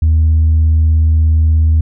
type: tone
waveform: sine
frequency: 79.2 Hz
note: D#2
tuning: 31 cents sharp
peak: -5 dBFS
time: 0.02-1.81 s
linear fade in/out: 5 ms
effects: tanh soft clip ceiling -5 dBFS